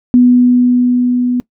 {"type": "tone with level ramp", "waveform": "sine", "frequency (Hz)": 246.9, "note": "B3", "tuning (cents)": 0, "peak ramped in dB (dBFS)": [-3, -11], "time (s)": [0.14, 1.4], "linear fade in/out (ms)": 0, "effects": ["noise-tail reverb RT60 0.1 s tail -21 dB re dry"]}